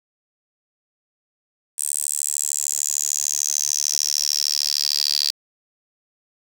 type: tone with high-pass filter sweep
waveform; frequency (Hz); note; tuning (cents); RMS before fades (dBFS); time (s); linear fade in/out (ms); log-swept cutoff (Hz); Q
10% pulse; 73.3; D2; -3; -23; 1.78-5.31; 5; 8600 to 4600; 8.2
effects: 7-bit